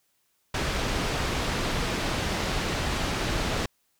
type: low-pass noise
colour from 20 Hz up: pink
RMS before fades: -28 dBFS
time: 0.54-3.66 s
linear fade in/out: 5 ms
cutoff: 5300 Hz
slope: 12 dB/octave
effects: white hiss -71 dBFS RMS until 3.99 s